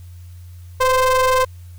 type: ring-modulated tone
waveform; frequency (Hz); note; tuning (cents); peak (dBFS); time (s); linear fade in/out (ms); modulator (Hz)
square; 261.6; C4; 0; -11; 0.8-1.45; 10; 773
effects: added 88 Hz sine -35 dBFS peak until 1.78 s + white hiss -55 dBFS RMS until 1.78 s